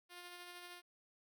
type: tone with tremolo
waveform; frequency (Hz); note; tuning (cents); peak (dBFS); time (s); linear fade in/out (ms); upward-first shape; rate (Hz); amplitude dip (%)
5% pulse; 353.3; F4; +20; -38; 0.09-0.82; 50; sine; 13; 30
effects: none